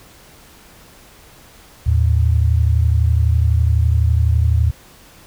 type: tone pair together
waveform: sine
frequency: 78.05 / 110 Hz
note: D#2 / A2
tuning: +6 / 0 cents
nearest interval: tritone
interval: 594 cents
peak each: -13 / -16 dBFS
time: 1.86-4.71 s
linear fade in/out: 10 ms
effects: pink hiss -45 dBFS RMS until 5.26 s